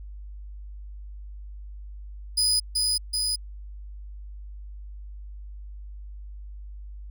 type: tone with echo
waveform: 30% pulse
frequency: 4978 Hz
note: D#8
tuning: in tune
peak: -17 dBFS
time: 2.37-2.6 s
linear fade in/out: 10 ms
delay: 380 ms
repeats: 2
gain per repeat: -2 dB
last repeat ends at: 3.36 s
effects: added 50 Hz sine -37 dBFS peak until 7.1 s